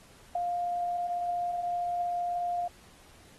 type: tone with ADSR envelope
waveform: sine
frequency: 703 Hz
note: F5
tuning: 11 cents sharp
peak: -23 dBFS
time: 0.35-2.68 s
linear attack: 6 ms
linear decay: 5 ms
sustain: -5 dB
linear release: 5 ms
effects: pink hiss -57 dBFS RMS until 3.38 s + AAC 32 kbps